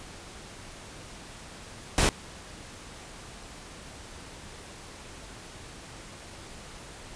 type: noise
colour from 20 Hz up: pink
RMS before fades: -22 dBFS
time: 1.98-2.09 s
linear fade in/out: 0 ms
effects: pink hiss -45 dBFS RMS until 7.15 s + resampled to 22050 Hz